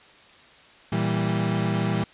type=chord; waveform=35% pulse; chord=E diminished; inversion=second; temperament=equal; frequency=116.54 / 164.81 / 196 Hz; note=Bb2 / E3 / G3; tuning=0 / 0 / 0 cents; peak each=-25 dBFS; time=0.92-2.04 s; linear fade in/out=5 ms; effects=white hiss -51 dBFS RMS until 2.13 s + resampled to 8000 Hz